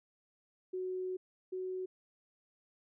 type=tone pair in turn; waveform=sine; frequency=370 / 371.5 Hz; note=F#4 / F#4; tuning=0 / +7 cents; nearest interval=unison; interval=7 cents; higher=second; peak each=-35 / -36 dBFS; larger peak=first; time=0.73-1.17 / 1.52-1.86 s; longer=first; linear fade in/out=10 ms; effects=none